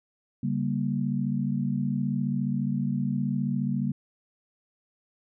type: chord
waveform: sine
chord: G diminished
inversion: second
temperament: just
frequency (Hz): 141.12 / 196 / 235.2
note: Db3 / G3 / Bb3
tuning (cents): +31 / 0 / +16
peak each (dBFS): -29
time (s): 0.43-3.92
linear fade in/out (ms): 5
effects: none